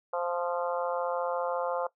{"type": "harmonic tone with a mistuned harmonic", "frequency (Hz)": 174.61, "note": "F3", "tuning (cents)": 0, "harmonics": [3, 4, 5, 6, 7, 8], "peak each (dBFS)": [-31, -36, -36, -38, -40, -42], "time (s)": [0.13, 1.87], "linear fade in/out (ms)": 5, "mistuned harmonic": 8, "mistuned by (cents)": -23, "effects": ["noise-tail reverb RT60 0.1 s tail -18 dB re dry"]}